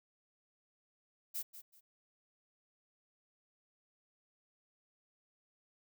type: noise with echo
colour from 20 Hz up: violet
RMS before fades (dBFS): -39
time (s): 1.34-1.43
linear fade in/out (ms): 20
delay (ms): 190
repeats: 2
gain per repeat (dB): -12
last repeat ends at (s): 1.81
effects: none